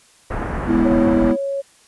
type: low-pass noise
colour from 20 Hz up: pink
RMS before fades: -24 dBFS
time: 0.3-1.32 s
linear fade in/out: 10 ms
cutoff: 1700 Hz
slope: 24 dB/octave
type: chord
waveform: triangle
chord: E major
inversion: first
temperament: equal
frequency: 207.7 / 246.9 / 329.6 Hz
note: G#3 / B3 / E4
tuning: 0 / 0 / 0 cents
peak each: -20 / -15 / -15 dBFS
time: 0.66-1.37 s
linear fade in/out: 50 ms
type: tone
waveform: sine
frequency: 553 Hz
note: C#5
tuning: 4 cents flat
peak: -20 dBFS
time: 0.84-1.62 s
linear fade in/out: 20 ms
effects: white hiss -52 dBFS RMS until 1.87 s + resampled to 24000 Hz